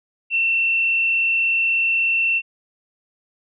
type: tone with frequency modulation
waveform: sine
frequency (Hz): 2700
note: E7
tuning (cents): +41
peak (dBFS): -16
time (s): 0.3-2.42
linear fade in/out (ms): 50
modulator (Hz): 36.5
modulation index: 0.73
effects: none